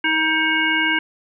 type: harmonic tone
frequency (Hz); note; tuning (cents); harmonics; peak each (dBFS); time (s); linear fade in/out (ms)
316.3; D#4; +29; 1 / 3 / 5 / 7 / 9; -25 / -26 / -20 / -21 / -24; 0.04-0.99; 5
effects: none